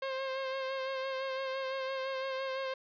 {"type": "tone with vibrato", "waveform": "sawtooth", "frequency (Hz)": 531, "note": "C5", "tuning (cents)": 25, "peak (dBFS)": -30, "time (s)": [0.02, 2.74], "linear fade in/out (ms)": 5, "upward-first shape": "sine", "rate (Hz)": 5.9, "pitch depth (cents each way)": 26, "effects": ["resampled to 11025 Hz", "12-bit"]}